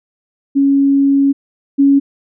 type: tone pair in turn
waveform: sine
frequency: 277.2 / 278.2 Hz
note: C#4 / C#4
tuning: 0 / +6 cents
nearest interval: unison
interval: 6 cents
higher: second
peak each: -8 / -6 dBFS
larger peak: second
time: 0.55-1.33 / 1.78-2 s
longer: first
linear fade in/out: 20 ms
effects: none